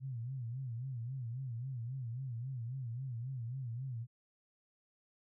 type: tone with vibrato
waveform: sine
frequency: 124.1 Hz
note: B2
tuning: 9 cents sharp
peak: -38 dBFS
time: 0-4.07 s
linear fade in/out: 50 ms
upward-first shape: sine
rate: 3.7 Hz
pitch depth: 150 cents each way
effects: none